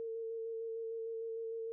sine tone with vibrato, 453.3 Hz, A#4, 48 cents flat, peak -38 dBFS, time 0-1.72 s, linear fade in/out 0 ms, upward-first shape square, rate 6.6 Hz, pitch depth 12 cents each way, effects none

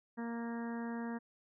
harmonic tone, 233.1 Hz, A#3, in tune, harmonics 1 / 2 / 3 / 4 / 5 / 6 / 7 / 8, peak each -38 / -47 / -51 / -49 / -55 / -57 / -52 / -55 dBFS, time 0.17-1.19 s, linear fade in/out 20 ms, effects none

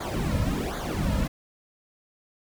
brown noise with flanger, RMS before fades -27 dBFS, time 0-1.28 s, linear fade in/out 10 ms, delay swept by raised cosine 0.36 to 2.66 ms, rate 1.3 Hz, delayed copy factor -0.8, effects none

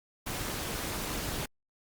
pink noise with amplitude modulation, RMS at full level -32 dBFS, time 0.26-1.46 s, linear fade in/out 10 ms, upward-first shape sine, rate 259 Hz, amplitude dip 70%, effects Opus 48 kbps

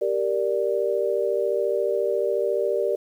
sine chord, G minor, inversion none, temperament equal, 392 / 466.2 / 587.3 Hz, G4 / Bb4 / D5, 0 / 0 / 0 cents, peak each -25 dBFS, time 0.01-2.96 s, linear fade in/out 10 ms, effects 9-bit

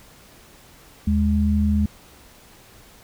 sine tone pair together, 77.9 / 208 Hz, D#2 / G#3, +3 / +3 cents, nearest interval octave + perfect fourth, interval 1700 cents, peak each -19 dBFS, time 1.07-1.86 s, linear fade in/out 5 ms, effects pink hiss -49 dBFS RMS until 3.03 s

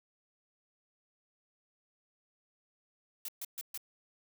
blue noise bursts, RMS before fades -40 dBFS, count 4, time 3.25-3.776 s, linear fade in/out 2 ms, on 34 ms, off 130 ms, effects none

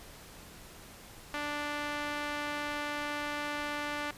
sawtooth tone with band-pass filter, 293.7 Hz, D4, in tune, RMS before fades -36 dBFS, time 1.34-4.11 s, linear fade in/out 2 ms, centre 1800 Hz, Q 0.88, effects pink hiss -51 dBFS RMS until 4.17 s + resampled to 32000 Hz

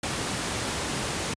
pink noise, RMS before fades -29 dBFS, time 0.03-1.34 s, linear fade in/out 5 ms, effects high-pass 80 Hz 12 dB/octave + resampled to 22050 Hz

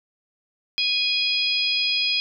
harmonic tone, 827 Hz, G#5, 8 cents flat, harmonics 3 / 4 / 5 / 6, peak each -25 / -24 / -29 / -25 dBFS, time 0.78-2.2 s, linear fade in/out 0 ms, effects none

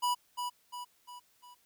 square tone with echo, 980 Hz, B5, 14 cents flat, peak -28 dBFS, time 0.02-0.15 s, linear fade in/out 20 ms, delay 350 ms, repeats 4, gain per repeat -6 dB, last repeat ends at 1.55 s, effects white hiss -69 dBFS RMS until 1.65 s

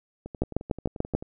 two click trains, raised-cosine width 2 ms, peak -10 / -24 dBFS, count 6 / 12, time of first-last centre 0.42-1.15 / 0.26-1.225 s, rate 6.85 / 11.4 Hz, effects none

